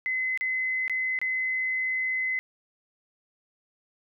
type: tone with dropouts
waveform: sine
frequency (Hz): 2039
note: C7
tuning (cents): -45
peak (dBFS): -25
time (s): 0.06-2.39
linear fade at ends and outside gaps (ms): 0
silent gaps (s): 0.375-0.41 / 0.88-0.897 / 1.189-1.215
effects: none